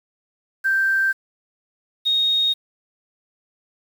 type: tone pair in turn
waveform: sine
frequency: 1568 / 3729 Hz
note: G6 / A#7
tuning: 0 / 0 cents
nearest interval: octave + minor third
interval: 1500 cents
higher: second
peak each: -16 dBFS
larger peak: neither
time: 0.64-1.13 / 2.05-2.54 s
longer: neither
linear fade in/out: 20 ms
effects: 7-bit